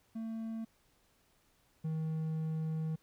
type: tone pair in turn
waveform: triangle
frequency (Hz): 224.3 / 158.6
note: A3 / D#3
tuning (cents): +34 / +33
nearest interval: tritone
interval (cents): 601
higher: first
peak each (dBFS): -35 / -31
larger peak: second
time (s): 0.15-0.65 / 1.84-2.96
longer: second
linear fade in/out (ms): 10
effects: pink hiss -71 dBFS RMS until 3.02 s